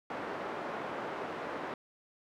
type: band-pass noise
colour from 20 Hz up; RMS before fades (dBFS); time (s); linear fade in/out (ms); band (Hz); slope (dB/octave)
pink; -39; 0.1-1.74; 2; 340 to 1400; 12
effects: none